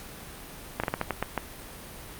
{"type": "slowing click train", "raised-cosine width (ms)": 0.5, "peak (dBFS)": -11, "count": 8, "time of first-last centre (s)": [0.8, 1.377], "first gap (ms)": 36, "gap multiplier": 1.27, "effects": ["pink hiss -43 dBFS RMS until 2.19 s", "Opus 48 kbps"]}